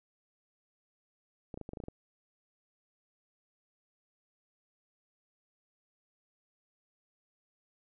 clicks, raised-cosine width 2 ms, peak -28 dBFS, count 9, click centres 1.542 / 1.575 / 1.613 / 1.691 / 1.734 / 1.772 / 1.802 / 1.838 / 1.884 s, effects none

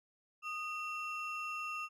triangle ring-modulated tone, 1975.5 Hz, B6, in tune, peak -33 dBFS, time 0.42-1.89 s, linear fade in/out 50 ms, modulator 737 Hz, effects none

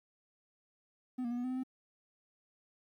triangle tone with pitch steps, 253.2 / 236.5 / 241.9 / 244.8 / 254.7 / 256.4 / 259.4 Hz, B3 / A#3 / B3 / B3 / C4 / C4 / C4, +43 / +25 / -36 / -15 / -46 / -35 / -15 cents, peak -32 dBFS, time 1.18-1.635 s, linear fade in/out 10 ms, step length 65 ms, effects 12-bit

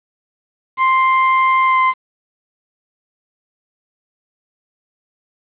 35% pulse tone with pitch glide, 1048 to 1039 Hz, C6 to C6, +2 to -12 cents, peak -9 dBFS, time 0.77-1.94 s, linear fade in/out 50 ms, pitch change -14 cents, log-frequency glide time 1.64-1.79 s, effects resampled to 8000 Hz + 7-bit

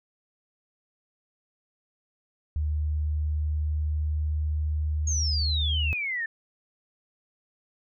sine tone with pitch glide, 75.7 to 76.18 Hz, D#2 to D#2, -47 to -36 cents, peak -24 dBFS, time 2.56-5.93 s, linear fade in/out 0 ms, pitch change +11 cents, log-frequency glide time 2.81-4.2 s
sine exponential sweep, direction down, 6645 to 1760 Hz, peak -27 dBFS, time 5.07-6.26 s, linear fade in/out 5 ms
effects none

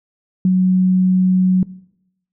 sine tone, 185 Hz, F#3, in tune, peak -10 dBFS, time 0.45-1.63 s, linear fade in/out 2 ms, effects noise-tail reverb RT60 0.8 s tail -20 dB re dry

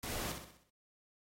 pink noise with echo, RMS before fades -41 dBFS, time 0.03-0.32 s, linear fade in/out 2 ms, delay 63 ms, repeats 6, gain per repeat -6 dB, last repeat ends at 0.698 s, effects AAC 48 kbps

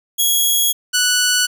10% pulse tone pair in turn, 3322 / 1479.8 Hz, G#7 / F#6, 0 / 0 cents, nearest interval octave + major second, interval 1400 cents, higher first, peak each -5 dBFS, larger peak neither, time 0.18-0.73 / 0.93-1.47 s, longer first, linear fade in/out 20 ms, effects none

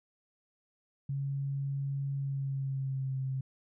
sine tone with pitch glide, 138.59 to 132.64 Hz, C#3 to C3, 0 to +24 cents, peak -31 dBFS, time 1.09-3.41 s, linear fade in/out 5 ms, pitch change -76 cents, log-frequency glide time 2.16-3.18 s, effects none

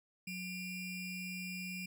square ring-modulated tone, 1283 Hz, E6, 47 cents flat, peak -38 dBFS, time 0.27-1.86 s, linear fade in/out 5 ms, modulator 1100 Hz, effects none

